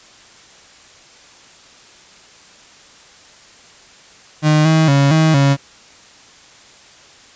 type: tone with pitch steps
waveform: 35% pulse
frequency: 153 / 159 / 139.6 / 158.6 / 139.1 Hz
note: D#3 / D#3 / C#3 / D#3 / C#3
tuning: -29 / +38 / +13 / +33 / +6 cents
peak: -8 dBFS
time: 4.42-5.57 s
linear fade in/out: 50 ms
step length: 230 ms
effects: white hiss -44 dBFS RMS until 7.35 s + resampled to 16000 Hz